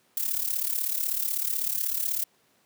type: noise with amplitude modulation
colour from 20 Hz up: violet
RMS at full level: -25 dBFS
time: 0.17-2.24 s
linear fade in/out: 2 ms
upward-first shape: sine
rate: 36.1 Hz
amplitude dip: 75%
effects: pink hiss -65 dBFS RMS until 2.65 s + high-pass 200 Hz 12 dB/octave